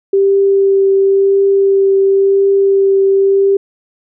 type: tone with vibrato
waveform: sine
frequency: 392 Hz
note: G4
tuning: in tune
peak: -7 dBFS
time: 0.13-3.57 s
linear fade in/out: 5 ms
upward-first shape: triangle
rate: 0.95 Hz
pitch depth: 12 cents each way
effects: none